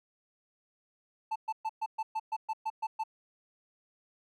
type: tone bursts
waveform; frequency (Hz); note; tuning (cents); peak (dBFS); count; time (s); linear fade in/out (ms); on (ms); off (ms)
triangle; 880; A5; 0; -28; 11; 1.31-3.038; 10; 48; 120
effects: none